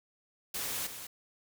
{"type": "noise with echo", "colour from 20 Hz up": "white", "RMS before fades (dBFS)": -36, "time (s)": [0.54, 0.87], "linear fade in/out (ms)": 5, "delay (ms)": 200, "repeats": 1, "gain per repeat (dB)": -8, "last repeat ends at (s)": 1.07, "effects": []}